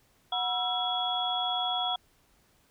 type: tone cluster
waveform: sine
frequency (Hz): 733 / 968 / 1333 / 3351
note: F#5 / B5 / E6 / G#7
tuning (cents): -16 / -35 / +19 / +15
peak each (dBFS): -31 / -37 / -38 / -30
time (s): 0.32-1.96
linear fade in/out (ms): 5
effects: pink hiss -66 dBFS RMS until 2.7 s